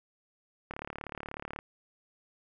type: click train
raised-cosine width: 0.5 ms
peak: -23 dBFS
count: 33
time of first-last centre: 0.71-1.589 s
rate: 36.4 Hz
effects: none